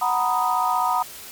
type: chord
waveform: sine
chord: B major seventh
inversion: second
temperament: equal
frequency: 740 / 932.3 / 987.8 / 1244.5 Hz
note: F#5 / A#5 / B5 / D#6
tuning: 0 / 0 / 0 / 0 cents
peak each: -24 dBFS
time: 0.01-1.03 s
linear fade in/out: 10 ms
effects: white hiss -39 dBFS RMS until 1.31 s + MP3 96 kbps